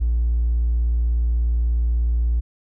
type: tone with hard clipping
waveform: sine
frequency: 58.27 Hz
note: A#1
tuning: in tune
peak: -17 dBFS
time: 0-2.41 s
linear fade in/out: 20 ms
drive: 1 dB
effects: none